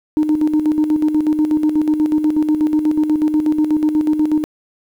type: tone with tremolo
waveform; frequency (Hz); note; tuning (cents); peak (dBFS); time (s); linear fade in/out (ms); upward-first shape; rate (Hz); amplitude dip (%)
sine; 305.9; D#4; -29; -9; 0.17-4.44; 0; square; 8.2; 60
effects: tanh soft clip ceiling -8 dBFS + 8-bit